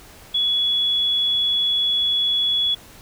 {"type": "tone", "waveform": "sine", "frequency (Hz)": 3385, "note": "G#7", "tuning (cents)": 32, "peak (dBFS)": -17, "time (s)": [0.34, 2.75], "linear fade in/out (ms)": 10, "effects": ["pink hiss -45 dBFS RMS until 3.01 s"]}